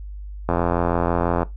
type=click train; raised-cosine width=1 ms; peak=-6 dBFS; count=82; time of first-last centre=0.49-1.431 s; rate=86.1 Hz; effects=noise-tail reverb RT60 0.2 s tail -19 dB re dry + added 50 Hz sine -31 dBFS peak until 1.56 s